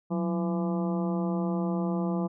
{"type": "harmonic tone with a mistuned harmonic", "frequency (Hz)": 168.9, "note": "E3", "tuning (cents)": 42, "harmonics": [1, 2, 3, 4, 5, 6, 7], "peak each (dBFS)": [-27, -33, -37, -39, -41, -43, -44], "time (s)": [0.1, 2.28], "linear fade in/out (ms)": 20, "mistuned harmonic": 1, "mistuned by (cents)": 130, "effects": []}